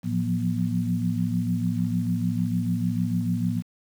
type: tone cluster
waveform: sine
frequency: 111.3 / 173.2 / 179.9 / 240.1 Hz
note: A2 / F3 / F#3 / B3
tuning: +20 / -14 / -48 / -49 cents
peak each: -28 dBFS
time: 0.03-3.63 s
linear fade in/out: 50 ms
effects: 8-bit